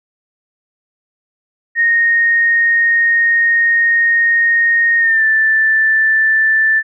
sine tone with pitch glide, 1857 to 1765 Hz, A#6 to A6, -7 to +5 cents, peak -9 dBFS, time 1.75-6.83 s, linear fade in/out 50 ms, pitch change -88 cents, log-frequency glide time 4.99-5.24 s, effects none

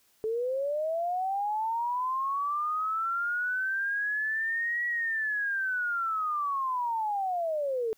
sine linear two-way sweep, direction up then down, 430.4 to 1929 to 430.4 Hz, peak -27 dBFS, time 0.24-7.93 s, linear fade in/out 0 ms, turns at 4.86 s, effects white hiss -66 dBFS RMS until 7.97 s

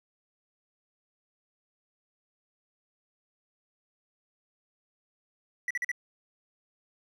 triangle tone bursts, 1955 Hz, B6, 18 cents flat, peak -26 dBFS, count 4, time 5.68-5.916 s, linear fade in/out 2 ms, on 26 ms, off 44 ms, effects none

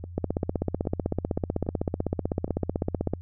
two click trains, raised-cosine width 2 ms, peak -23 / -12 dBFS, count 4 / 48, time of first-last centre 0.04-2.479 / 0.18-3.136 s, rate 1.23 / 15.9 Hz, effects added 87 Hz sine -38 dBFS peak until 3.21 s

